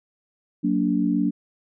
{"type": "chord", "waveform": "sine", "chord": "Gb augmented", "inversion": "none", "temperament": "just", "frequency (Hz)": [185, 231.2, 289.1], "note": ["Gb3", "Bb3", "D4"], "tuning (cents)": [0, -14, -27], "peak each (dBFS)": [-24, -24, -22], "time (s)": [0.63, 1.31], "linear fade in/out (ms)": 20, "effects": []}